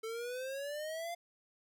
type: exponential sweep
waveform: square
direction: up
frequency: 440 to 698.5 Hz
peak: -39 dBFS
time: 0.03-1.15 s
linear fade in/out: 10 ms
effects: none